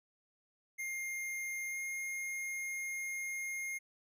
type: tone with pitch glide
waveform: square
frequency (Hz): 2119 to 2133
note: C7 to C7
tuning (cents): +21 to +33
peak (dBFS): -38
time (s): 0.78-3.79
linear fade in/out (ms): 20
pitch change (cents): +12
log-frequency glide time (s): 1.69-1.77
effects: none